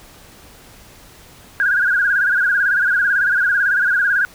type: tone with vibrato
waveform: sine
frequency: 1538 Hz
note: G6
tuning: 33 cents flat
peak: -13 dBFS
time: 1.6-4.25 s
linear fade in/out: 0 ms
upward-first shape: sine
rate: 18 Hz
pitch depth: 120 cents each way
effects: pink hiss -44 dBFS RMS until 4.34 s